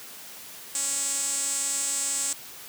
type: tone with band-pass filter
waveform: sawtooth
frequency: 278.1 Hz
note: C#4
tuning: 6 cents sharp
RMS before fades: -28 dBFS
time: 0.75-2.33 s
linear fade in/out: 2 ms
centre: 7900 Hz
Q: 7
effects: white hiss -43 dBFS RMS until 2.68 s + high-pass 100 Hz 12 dB/octave